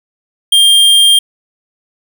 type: tone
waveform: square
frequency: 3200 Hz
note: G7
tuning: 35 cents sharp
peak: -5 dBFS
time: 0.52-1.19 s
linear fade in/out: 5 ms
effects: none